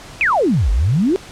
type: exponential two-way sweep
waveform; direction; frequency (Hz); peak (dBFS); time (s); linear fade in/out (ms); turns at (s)
sine; down then up; 2637 to 46.25 to 404.3; -12; 0.21-1.16; 0; 0.71
effects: pink hiss -37 dBFS RMS until 1.31 s + low-pass 8000 Hz 12 dB/octave